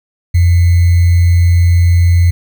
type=tone with sample-and-hold; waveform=sine; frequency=86.7 Hz; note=F2; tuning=12 cents flat; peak=-5 dBFS; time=0.34-2.31 s; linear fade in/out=10 ms; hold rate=2100 Hz; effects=none